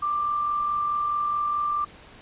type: tone with amplitude modulation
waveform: sine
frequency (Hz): 1182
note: D6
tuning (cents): +11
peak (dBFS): -21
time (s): 0.02-1.85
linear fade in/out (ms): 10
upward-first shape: sine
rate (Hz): 44.7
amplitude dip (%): 35
effects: pink hiss -48 dBFS RMS until 2.21 s + resampled to 8000 Hz